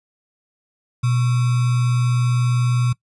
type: tone with sample-and-hold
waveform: sine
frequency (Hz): 122.6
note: B2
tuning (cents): -12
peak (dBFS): -15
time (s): 1.03-2.93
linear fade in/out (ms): 10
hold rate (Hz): 1225
effects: noise-tail reverb RT60 0.1 s tail -21 dB re dry + resampled to 24000 Hz